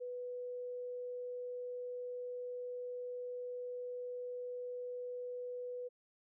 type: tone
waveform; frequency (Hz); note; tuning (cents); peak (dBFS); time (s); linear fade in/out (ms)
sine; 493.9; B4; 0; -40; 0-5.89; 20
effects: none